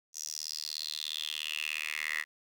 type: tone with high-pass filter sweep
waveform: 10% pulse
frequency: 76.9 Hz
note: D#2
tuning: 20 cents flat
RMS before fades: -37 dBFS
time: 0.13-2.25 s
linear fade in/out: 50 ms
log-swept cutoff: 6200 to 1900 Hz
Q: 6.6
effects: none